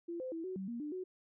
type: tone with pitch steps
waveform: sine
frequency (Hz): 341 / 515 / 328.1 / 372.8 / 191.4 / 235.9 / 297.8 / 369.7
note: F4 / C5 / E4 / F#4 / G3 / A#3 / D4 / F#4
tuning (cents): -41 / -28 / -8 / +13 / -41 / +21 / +24 / -1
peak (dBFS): -38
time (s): 0.08-1.04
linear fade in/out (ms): 10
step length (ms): 120
effects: none